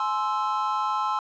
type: chord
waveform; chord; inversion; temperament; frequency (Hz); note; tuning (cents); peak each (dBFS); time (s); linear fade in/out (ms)
triangle; Ab augmented; none; equal with one note detuned; 847.1 / 1046.5 / 1318.5; Ab5 / C6 / E6; +34 / 0 / 0; -26 / -25 / -26; 0-1.19; 2
effects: tanh soft clip ceiling -13 dBFS + resampled to 16000 Hz